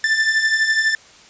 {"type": "beating tone pair", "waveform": "45% pulse", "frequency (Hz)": [1760, 1772], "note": ["A6", "A6"], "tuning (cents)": [0, 12], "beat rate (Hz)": 12, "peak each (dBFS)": [-22, -16], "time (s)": [0.04, 0.95], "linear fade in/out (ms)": 2, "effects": ["white hiss -46 dBFS RMS until 1.29 s", "resampled to 16000 Hz"]}